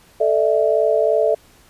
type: chord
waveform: sine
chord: A suspended fourth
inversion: none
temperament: equal with one note detuned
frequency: 440 / 596.2 / 659.3 Hz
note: A4 / D5 / E5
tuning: 0 / +26 / 0 cents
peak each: -18 dBFS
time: 0.2-1.35 s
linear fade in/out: 10 ms
effects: pink hiss -51 dBFS RMS until 1.69 s + resampled to 32000 Hz